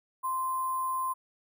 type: tone with sample-and-hold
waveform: sine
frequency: 1042 Hz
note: C6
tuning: 7 cents flat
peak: -28 dBFS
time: 0.23-1.14 s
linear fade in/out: 20 ms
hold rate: 11025 Hz
effects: none